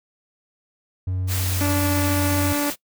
triangle tone with pitch glide, 92.5 to 91.81 Hz, F#2 to F#2, 0 to -13 cents, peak -20 dBFS, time 1.07-2.53 s, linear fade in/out 5 ms, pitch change -13 cents, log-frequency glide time 1.45-1.9 s
white noise, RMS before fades -28 dBFS, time 1.27-2.76 s, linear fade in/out 50 ms
harmonic tone, 290.1 Hz, D4, 21 cents flat, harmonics 1 / 2 / 3 / 4 / 5 / 6 / 7 / 8 / 9, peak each -22 / -28 / -32 / -34 / -36 / -38 / -39 / -40 / -41 dBFS, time 1.61-2.7 s, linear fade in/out 0 ms
effects noise-tail reverb RT60 0.1 s tail -21 dB re dry

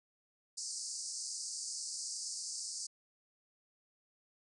pink band-pass noise, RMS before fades -42 dBFS, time 0.57-2.87 s, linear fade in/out 10 ms, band 4600 to 9200 Hz, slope 96 dB/octave, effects none

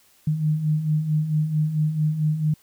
sine beating tone pair, 150.3 / 154.8 Hz, D3 / D#3, +40 / -9 cents, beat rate 4.5 Hz, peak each -27 / -20 dBFS, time 0.27-2.54 s, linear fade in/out 5 ms, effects white hiss -58 dBFS RMS until 2.62 s

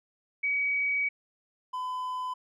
sine / triangle tone pair in turn, 2267 / 1009.8 Hz, C#7 / B5, +38 / +38 cents, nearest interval octave + major second, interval 1400 cents, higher first, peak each -25 / -29 dBFS, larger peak first, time 0.43-1.09 / 1.73-2.34 s, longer first, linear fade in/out 10 ms, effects none

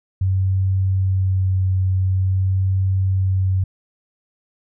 sine tone with vibrato, 94.5 Hz, F#2, 37 cents sharp, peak -15 dBFS, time 0.21-3.64 s, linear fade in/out 5 ms, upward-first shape sine, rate 0.47 Hz, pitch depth 13 cents each way, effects none

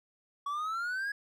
triangle exponential sweep, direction up, 1124 to 1678 Hz, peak -30 dBFS, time 0.46-1.12 s, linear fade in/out 5 ms, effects none

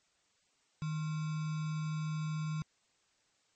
sine tone with sample-and-hold, 155.56 Hz, D#3, in tune, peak -33 dBFS, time 0.82-2.62 s, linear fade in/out 0 ms, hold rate 1225 Hz, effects white hiss -73 dBFS RMS until 3.55 s + MP3 32 kbps

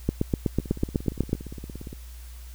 two click trains, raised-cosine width 3 ms, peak -9 / -24 dBFS, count 11 / 24, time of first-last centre 0.09-1.331 / 0.6-1.929 s, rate 8.06 / 17.3 Hz, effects added 60 Hz sine -39 dBFS peak until 2.54 s + white hiss -52 dBFS RMS until 2.54 s

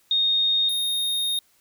sine / square tone pair in turn, 3700 / 3700 Hz, A#7 / A#7, -14 / -14 cents, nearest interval unison, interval 0 cents, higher neither, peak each -18 / -23 dBFS, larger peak first, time 0.11-0.69 / 0.69-1.39 s, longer second, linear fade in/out 2 ms, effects white hiss -62 dBFS RMS until 1.6 s

